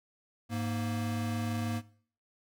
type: tone pair together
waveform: square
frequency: 103.83 / 233.5 Hz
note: G#2 / A#3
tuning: 0 / +3 cents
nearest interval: octave + major second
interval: 1403 cents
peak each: -35 / -35 dBFS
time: 0.49-1.82 s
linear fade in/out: 50 ms
effects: noise-tail reverb RT60 0.5 s tail -19 dB re dry